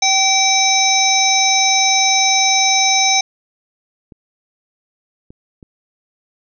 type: harmonic tone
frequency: 770 Hz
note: G5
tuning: 31 cents flat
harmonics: 1 / 3 / 5 / 7 / 8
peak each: -17 / -18 / -19 / -19 / -16 dBFS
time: 0.02-3.21 s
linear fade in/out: 5 ms
type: clicks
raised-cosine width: 3 ms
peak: -26 dBFS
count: 3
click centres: 4.122 / 5.305 / 5.628 s
effects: none

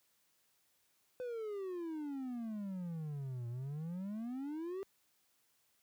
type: exponential two-way sweep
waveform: triangle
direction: down then up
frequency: 508 to 116.54 to 397.4 Hz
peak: -37 dBFS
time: 1.2-4.83 s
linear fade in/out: 0 ms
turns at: 3.48 s
effects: white hiss -75 dBFS RMS until 5.82 s + high-pass 60 Hz 12 dB/octave

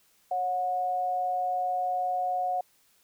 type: tone pair together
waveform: sine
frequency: 551 / 728.4 Hz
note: C#5 / F#5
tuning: -11 / -27 cents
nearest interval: perfect fourth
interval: 484 cents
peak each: -36 / -26 dBFS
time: 0.31-2.61 s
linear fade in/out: 5 ms
effects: white hiss -65 dBFS RMS until 3.03 s

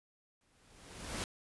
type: noise with exponential growth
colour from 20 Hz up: pink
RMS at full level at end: -36 dBFS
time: 0.41-1.24 s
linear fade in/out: 1 ms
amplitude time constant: 180 ms
effects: resampled to 24000 Hz

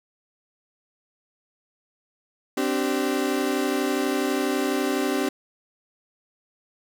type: chord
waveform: 35% pulse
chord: C suspended second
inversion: none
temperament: equal with one note detuned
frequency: 261.6 / 293.7 / 386.6 Hz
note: C4 / D4 / G4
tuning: 0 / 0 / -24 cents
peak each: -25 dBFS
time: 2.57-5.29 s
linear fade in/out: 5 ms
effects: none

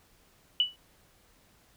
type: tone with exponential decay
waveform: sine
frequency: 2960 Hz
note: F#7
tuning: in tune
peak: -18 dBFS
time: 0.6-0.76 s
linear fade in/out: 1 ms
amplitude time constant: 33 ms
effects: pink hiss -63 dBFS RMS until 1.76 s

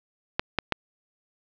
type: clicks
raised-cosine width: 0.3 ms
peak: -6 dBFS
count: 3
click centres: 0.395 / 0.587 / 0.723 s
effects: low-pass 5000 Hz 12 dB/octave

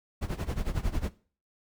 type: noise with tremolo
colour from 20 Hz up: brown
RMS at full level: -28 dBFS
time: 0.21-1.1 s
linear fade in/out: 20 ms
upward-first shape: sine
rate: 11 Hz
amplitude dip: 85%
effects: noise-tail reverb RT60 0.4 s tail -18 dB re dry

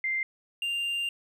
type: tone pair in turn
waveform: sine / triangle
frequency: 2091 / 2791 Hz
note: C7 / F7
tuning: -2 / -2 cents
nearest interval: perfect fourth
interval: 500 cents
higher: second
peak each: -26 dBFS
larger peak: neither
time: 0.04-0.23 / 0.62-1.09 s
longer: second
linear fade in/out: 2 ms
effects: none

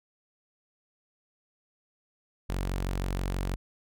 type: tone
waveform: sawtooth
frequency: 46.25 Hz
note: F#1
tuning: in tune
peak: -25 dBFS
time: 2.49-3.56 s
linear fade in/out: 10 ms
effects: none

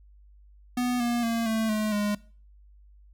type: tone with pitch steps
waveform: square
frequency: 246.9 / 238.4 / 230.1 / 222.1 / 214.4 / 207 Hz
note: B3 / A#3 / A#3 / A3 / A3 / G#3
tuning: 0 / +39 / -22 / +16 / -45 / -5 cents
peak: -25 dBFS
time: 0.77-2.15 s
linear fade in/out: 5 ms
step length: 230 ms
effects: noise-tail reverb RT60 0.4 s tail -21 dB re dry + added 50 Hz sine -51 dBFS peak until 3.13 s

